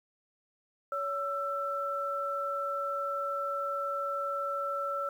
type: tone pair together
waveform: sine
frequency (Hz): 563 / 1333.6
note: C#5 / E6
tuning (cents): +27 / +20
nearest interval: octave + minor third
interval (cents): 1493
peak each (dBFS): -35 / -32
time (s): 0.92-5.09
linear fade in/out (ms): 2
effects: 10-bit